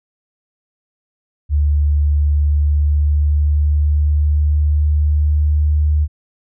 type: tone with pitch glide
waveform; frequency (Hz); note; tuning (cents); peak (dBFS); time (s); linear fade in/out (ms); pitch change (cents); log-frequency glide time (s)
sine; 73.42 to 74.96; D2 to D2; 0 to +36; -11; 1.49-6.08; 50; +36; 2.28-5.27
effects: none